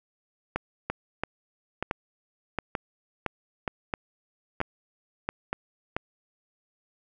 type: two click trains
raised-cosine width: 0.5 ms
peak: -13 / -12 dBFS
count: 6 / 9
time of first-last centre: 0.9-5.53 / 0.56-5.965 s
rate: 1.08 / 1.48 Hz
effects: none